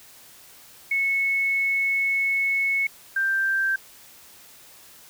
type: tone pair in turn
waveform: sine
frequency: 2200 / 1574.8 Hz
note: C#7 / G6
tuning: -14 / +8 cents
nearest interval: tritone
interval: 578 cents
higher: first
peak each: -20 dBFS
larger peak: neither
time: 0.91-2.87 / 3.16-3.76 s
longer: first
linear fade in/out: 5 ms
effects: white hiss -49 dBFS RMS until 5.09 s